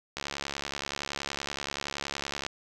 click train, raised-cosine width 0.2 ms, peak -15 dBFS, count 163, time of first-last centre 0.17-2.465 s, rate 70.6 Hz, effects none

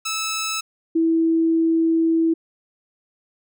10% pulse / sine tone pair in turn, 1306 / 327.2 Hz, E6 / E4, -17 / -13 cents, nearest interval 2 octaves, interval 2396 cents, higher first, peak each -15 dBFS, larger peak neither, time 0.05-0.61 / 0.95-2.34 s, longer second, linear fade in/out 10 ms, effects none

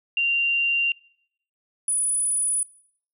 sine tone pair in turn, 2773 / 9882 Hz, F7 / D#9, -13 / -13 cents, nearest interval octave + minor seventh, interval 2200 cents, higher second, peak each -19 / -20 dBFS, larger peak first, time 0.17-0.92 / 1.88-2.63 s, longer neither, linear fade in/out 2 ms, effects noise-tail reverb RT60 0.7 s tail -24 dB re dry

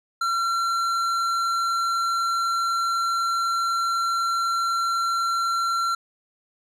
triangle tone with tanh clipping, 1362 Hz, F6, 44 cents flat, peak -23 dBFS, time 0.21-5.95 s, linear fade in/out 5 ms, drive 16 dB, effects none

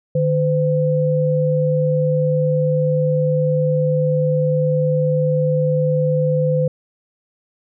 sine tone pair together, 151.6 / 509.9 Hz, D#3 / C5, -45 / -45 cents, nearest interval octave + major sixth, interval 2100 cents, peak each -17 dBFS, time 0.15-6.68 s, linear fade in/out 5 ms, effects none

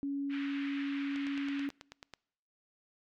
sine tone, 280 Hz, C#4, 18 cents sharp, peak -32 dBFS, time 0.03-1.69 s, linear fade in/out 0 ms
pink band-pass noise, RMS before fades -46 dBFS, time 0.29-1.7 s, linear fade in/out 50 ms, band 1500 to 2900 Hz, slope 24 dB/octave
click train, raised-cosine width 0.2 ms, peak -28 dBFS, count 10, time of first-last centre 1.16-2.137 s, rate 9.21 Hz
effects noise-tail reverb RT60 0.8 s tail -26 dB re dry + MP3 96 kbps

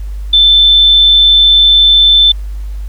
sine tone, 3534 Hz, A7, 7 cents sharp, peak -3 dBFS, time 0.33-2.32 s, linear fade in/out 5 ms, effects added 50 Hz sine -18 dBFS peak until 2.88 s + pink hiss -45 dBFS RMS until 2.88 s

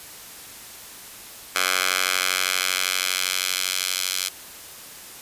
10% pulse tone with high-pass filter sweep, 92.6 Hz, F#2, 2 cents sharp, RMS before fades -24 dBFS, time 1.55-4.29 s, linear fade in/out 10 ms, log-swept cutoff 1500 to 3700 Hz, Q 0.87, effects white hiss -41 dBFS RMS until 5.21 s + resampled to 32000 Hz

